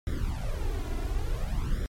brown noise with flanger, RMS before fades -29 dBFS, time 0.07-1.86 s, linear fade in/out 0 ms, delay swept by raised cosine 0.55 to 2.95 ms, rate 0.57 Hz, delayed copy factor +0.85, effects MP3 64 kbps

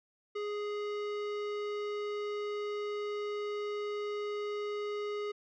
sine tone with hard clipping, 415.3 Hz, G#4, in tune, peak -36 dBFS, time 0.35-5.32 s, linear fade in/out 10 ms, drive 18 dB, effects low-pass 5000 Hz 12 dB/octave

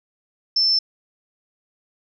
sine tone, 5310 Hz, E8, 12 cents sharp, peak -15 dBFS, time 0.56-0.79 s, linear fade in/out 5 ms, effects none

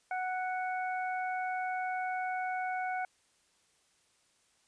harmonic tone, 740 Hz, F#5, in tune, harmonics 1 / 2 / 3, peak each -33 / -39 / -43 dBFS, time 0.11-3.05 s, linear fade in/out 2 ms, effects white hiss -70 dBFS RMS until 4.67 s + resampled to 22050 Hz

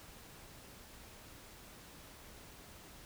silence, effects pink hiss -55 dBFS RMS until 3.05 s

